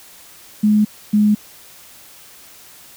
sine tone pair in turn, 211.2 / 209.9 Hz, G#3 / G#3, +29 / +19 cents, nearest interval unison, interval 10 cents, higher first, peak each -10 dBFS, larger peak neither, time 0.63-0.85 / 1.13-1.35 s, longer neither, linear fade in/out 10 ms, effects white hiss -43 dBFS RMS until 2.96 s

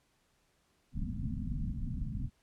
pink low-pass noise, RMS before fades -36 dBFS, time 0.92-2.3 s, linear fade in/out 50 ms, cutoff 260 Hz, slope 96 dB/octave, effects pink hiss -73 dBFS RMS until 2.42 s + low-pass 11000 Hz 12 dB/octave

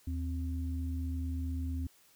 sine tone pair together, 77.78 / 262.1 Hz, D#2 / C4, 0 / +3 cents, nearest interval octave + major sixth, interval 2103 cents, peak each -33 / -40 dBFS, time 0.07-1.87 s, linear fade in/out 5 ms, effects white hiss -64 dBFS RMS until 2.15 s

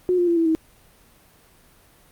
sine tone with pitch steps, 362.7 / 351.6 / 340.8 / 330.3 / 320.2 Hz, F#4 / F4 / F4 / E4 / D#4, -34 / +12 / -42 / +4 / +50 cents, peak -16 dBFS, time 0.09-0.55 s, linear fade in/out 0 ms, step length 92 ms, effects pink hiss -54 dBFS RMS until 2.11 s + Opus 32 kbps

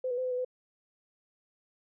sine tone with pitch steps, 512 / 488.8 / 512 / 507 / 497.1 / 505 Hz, C5 / B4 / C5 / B4 / B4 / B4, -38 / -18 / -38 / +45 / +11 / +39 cents, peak -29 dBFS, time 0.04-0.448 s, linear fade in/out 5 ms, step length 68 ms, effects none

